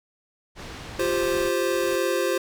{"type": "low-pass noise", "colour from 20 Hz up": "pink", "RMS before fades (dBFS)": -38, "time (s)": [0.55, 1.52], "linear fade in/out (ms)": 50, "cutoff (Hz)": 5200, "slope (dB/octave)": 12}
{"type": "noise with exponential growth", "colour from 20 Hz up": "pink", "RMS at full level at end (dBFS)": -39, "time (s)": [0.94, 1.96], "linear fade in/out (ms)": 5, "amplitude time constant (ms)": 220}
{"type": "chord", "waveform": "square", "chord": "F suspended second", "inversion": "none", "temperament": "equal", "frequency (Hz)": [349.2, 392, 523.3], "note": ["F4", "G4", "C5"], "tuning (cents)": [0, 0, 0], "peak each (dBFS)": [-27, -28, -26], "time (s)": [0.99, 2.38], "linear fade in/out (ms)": 5}
{"effects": []}